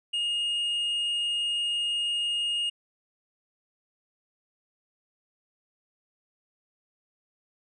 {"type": "tone", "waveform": "triangle", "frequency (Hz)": 2851, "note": "F7", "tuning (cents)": 35, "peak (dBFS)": -24, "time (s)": [0.13, 2.7], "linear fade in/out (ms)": 10, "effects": ["resampled to 24000 Hz"]}